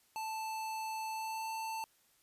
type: tone with pitch glide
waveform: square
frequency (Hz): 880 to 889.7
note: A5 to A5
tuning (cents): 0 to +19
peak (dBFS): -38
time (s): 0.16-1.84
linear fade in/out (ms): 0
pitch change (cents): +19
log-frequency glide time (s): 1.11-1.51
effects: white hiss -70 dBFS RMS until 2.22 s + resampled to 32000 Hz